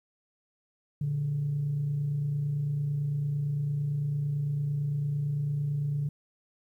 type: tone pair together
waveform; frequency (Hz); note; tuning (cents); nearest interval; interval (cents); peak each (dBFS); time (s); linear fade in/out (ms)
sine; 116.4 / 145.3; A#2 / D3; -2 / -18; major third; 384; -38 / -26; 1.01-6.09; 5
effects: tanh soft clip ceiling -22 dBFS + 11-bit